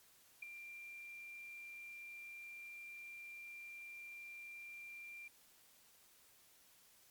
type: tone with ADSR envelope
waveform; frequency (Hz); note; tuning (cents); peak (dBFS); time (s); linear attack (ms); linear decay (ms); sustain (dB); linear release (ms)
sine; 2377; D7; +20; -40; 0.42-5.28; 8; 6; -9; 4
effects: white hiss -67 dBFS RMS until 7.1 s + MP3 96 kbps